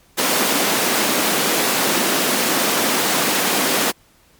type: high-pass noise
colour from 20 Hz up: pink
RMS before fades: -18 dBFS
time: 0.17-3.92 s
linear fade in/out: 20 ms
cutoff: 210 Hz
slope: 24 dB/octave
effects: pink hiss -54 dBFS RMS until 4.39 s + MP3 96 kbps